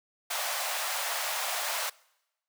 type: high-pass noise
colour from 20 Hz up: pink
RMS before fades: -32 dBFS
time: 0.3-1.9 s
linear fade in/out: 10 ms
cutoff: 590 Hz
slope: 48 dB/octave
effects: noise-tail reverb RT60 0.9 s tail -24 dB re dry